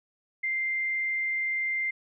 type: tone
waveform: sine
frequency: 2093 Hz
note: C7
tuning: in tune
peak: -26 dBFS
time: 0.43-1.91 s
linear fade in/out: 10 ms
effects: none